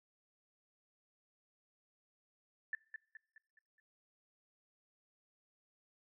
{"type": "tone with echo", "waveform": "sine", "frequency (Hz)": 1760, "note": "A6", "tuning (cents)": 0, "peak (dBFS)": -35, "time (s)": [2.73, 2.75], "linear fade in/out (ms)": 2, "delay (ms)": 210, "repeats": 5, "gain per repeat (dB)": -7, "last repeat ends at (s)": 3.8, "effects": ["noise-tail reverb RT60 0.6 s tail -24 dB re dry"]}